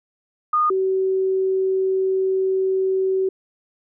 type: tone pair in turn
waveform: sine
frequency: 1226 / 380 Hz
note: D#6 / F#4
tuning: -26 / +46 cents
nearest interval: octave + minor sixth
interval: 2028 cents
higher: first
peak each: -15 / -17 dBFS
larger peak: first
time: 0.53-0.7 / 0.7-3.29 s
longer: second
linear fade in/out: 5 ms
effects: none